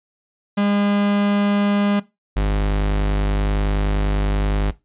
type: tone pair in turn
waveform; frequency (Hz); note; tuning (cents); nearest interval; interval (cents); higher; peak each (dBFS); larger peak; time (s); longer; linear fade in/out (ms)
45% pulse; 203.4 / 50.5; G#3 / G#1; -36 / -48; 2 octaves; 2412; first; -16; neither; 0.57-2 / 2.36-4.71; second; 10
effects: noise-tail reverb RT60 0.2 s tail -17 dB re dry + resampled to 8000 Hz